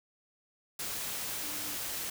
sine tone in noise, 296.3 Hz, D4, 15 cents sharp, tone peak -48 dBFS, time 1.43-1.75 s, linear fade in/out 5 ms, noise white, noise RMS -37 dBFS, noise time 0.79-2.1 s, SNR -14 dB, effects none

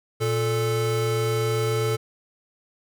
square tone pair together, 116.95 / 438.5 Hz, A#2 / A4, +6 / -6 cents, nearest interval octave + major seventh, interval 2288 cents, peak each -25 dBFS, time 0.2-1.97 s, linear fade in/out 20 ms, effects none

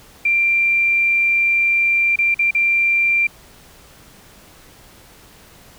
sine tone with dropouts, 2368 Hz, D7, 14 cents sharp, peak -13 dBFS, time 0.25-3.27 s, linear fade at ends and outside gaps 5 ms, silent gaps 2.159-2.187 / 2.344-2.391 / 2.509-2.548 s, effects pink hiss -46 dBFS RMS until 5.78 s

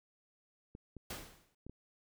clicks, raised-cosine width 3 ms, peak -35 dBFS, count 4, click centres 0.751 / 0.967 / 1.666 / 1.696 s
pink noise with exponential decay, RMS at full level -40 dBFS, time 1.1-1.55 s, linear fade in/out 5 ms, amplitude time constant 97 ms
effects none

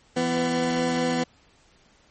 20% pulse tone pair together, 168.34 / 250.2 Hz, E3 / B3, +37 / +23 cents, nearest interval perfect fifth, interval 686 cents, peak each -24 / -18 dBFS, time 0.16-1.24 s, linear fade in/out 10 ms, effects pink hiss -59 dBFS RMS until 2.1 s + MP3 32 kbps

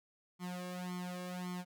sawtooth tone with flanger, 180 Hz, F#3, 47 cents flat, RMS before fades -42 dBFS, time 0.39-1.65 s, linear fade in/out 50 ms, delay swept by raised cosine 0.92 to 1.8 ms, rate 1.8 Hz, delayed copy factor +1, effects none

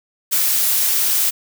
blue noise, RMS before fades -17 dBFS, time 0.31-1.31 s, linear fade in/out 20 ms, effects none

